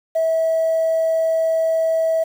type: tone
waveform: sine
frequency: 649 Hz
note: E5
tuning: 27 cents flat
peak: -14 dBFS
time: 0.15-2.24 s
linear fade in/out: 10 ms
effects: tanh soft clip ceiling -12 dBFS + 7-bit